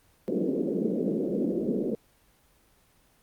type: band-pass noise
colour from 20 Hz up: pink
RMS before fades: -28 dBFS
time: 0.28-1.95 s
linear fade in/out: 0 ms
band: 180 to 510 Hz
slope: 48 dB/octave
effects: pink hiss -63 dBFS RMS until 3.22 s + Opus 24 kbps